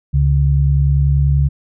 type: tone pair together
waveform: sine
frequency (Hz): 70.3 / 140.6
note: C#2 / C#3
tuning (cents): +25 / +25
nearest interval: octave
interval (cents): 1200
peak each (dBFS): -13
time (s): 0.13-1.49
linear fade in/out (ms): 20
effects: none